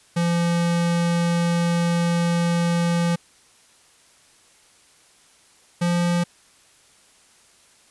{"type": "tone pair in turn", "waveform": "square", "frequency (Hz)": [171.1, 173.69], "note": ["F3", "F3"], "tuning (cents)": [-35, -9], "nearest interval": "unison", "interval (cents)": 26, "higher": "second", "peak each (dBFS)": -19, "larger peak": "neither", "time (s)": [[0.16, 3.16], [5.81, 6.24]], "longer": "first", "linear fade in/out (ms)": 10, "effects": ["white hiss -55 dBFS RMS until 7.9 s", "resampled to 24000 Hz"]}